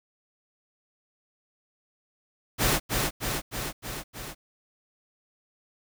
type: noise with echo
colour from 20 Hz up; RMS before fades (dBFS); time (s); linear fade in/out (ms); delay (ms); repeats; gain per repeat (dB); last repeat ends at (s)
pink; -23; 2.58-2.8; 50; 310; 5; -3; 4.35
effects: none